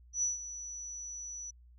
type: tone with ADSR envelope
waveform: sine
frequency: 5920 Hz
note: F#8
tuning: in tune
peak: -27 dBFS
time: 0.13-1.51 s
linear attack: 96 ms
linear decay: 150 ms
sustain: -13 dB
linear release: 12 ms
effects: added 60 Hz sine -55 dBFS peak until 1.78 s